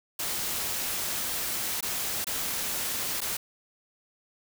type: noise with dropouts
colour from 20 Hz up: white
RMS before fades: -31 dBFS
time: 0.19-3.37 s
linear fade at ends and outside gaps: 5 ms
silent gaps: 1.808-1.826 / 2.245-2.268 / 3.206-3.215 s
effects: none